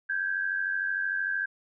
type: tone pair together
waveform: sine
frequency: 1568 / 1661.2 Hz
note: G6 / G#6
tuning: 0 / 0 cents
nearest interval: minor second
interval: 100 cents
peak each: -28 / -32 dBFS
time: 0.09-1.46 s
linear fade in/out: 10 ms
effects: none